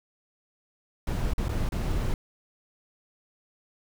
brown noise with dropouts, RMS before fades -27 dBFS, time 1.07-2.14 s, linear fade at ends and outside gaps 2 ms, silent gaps 1.335-1.38 / 1.484-1.491 / 1.69-1.721 s, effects none

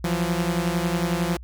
sawtooth beating tone pair, 169 / 180 Hz, E3 / F#3, +43 / -47 cents, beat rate 11 Hz, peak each -20 / -22 dBFS, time 0.04-1.37 s, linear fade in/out 5 ms, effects added 60 Hz sine -37 dBFS peak until 1.43 s

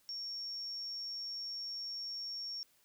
sine tone, 5510 Hz, F8, 24 cents flat, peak -39 dBFS, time 0.09-2.63 s, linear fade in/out 0 ms, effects white hiss -70 dBFS RMS until 2.84 s

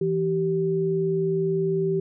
sine tone pair together, 164.81 / 386.8 Hz, E3 / G4, 0 / -23 cents, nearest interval octave + minor third, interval 1477 cents, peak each -26 / -22 dBFS, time 0.01-2 s, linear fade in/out 5 ms, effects none

